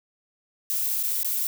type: noise with dropouts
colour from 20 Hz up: violet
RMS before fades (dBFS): -26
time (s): 0.7-1.47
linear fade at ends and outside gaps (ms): 0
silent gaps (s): 1.029-1.036 / 1.231-1.246
effects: none